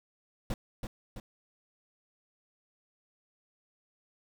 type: noise with echo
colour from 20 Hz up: brown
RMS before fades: -32 dBFS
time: 0.5-0.54 s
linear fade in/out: 2 ms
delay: 330 ms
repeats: 2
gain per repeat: -5 dB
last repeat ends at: 1.2 s
effects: none